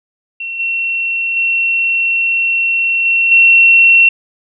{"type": "tone with level steps", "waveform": "sine", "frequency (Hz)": 2719, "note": "F7", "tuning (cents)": -47, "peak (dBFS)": [-20, -14, -11, -9, -4], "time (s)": [0.4, 4.09], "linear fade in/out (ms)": 5, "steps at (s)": [0.59, 1.36, 3.05, 3.31], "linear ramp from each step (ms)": 10, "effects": []}